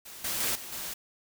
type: noise with level steps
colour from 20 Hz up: white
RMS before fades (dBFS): -45 / -32 / -29 / -42 / -37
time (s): 0.05-0.94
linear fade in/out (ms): 10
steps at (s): 0.24 / 0.4 / 0.55 / 0.72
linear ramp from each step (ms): 5
effects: none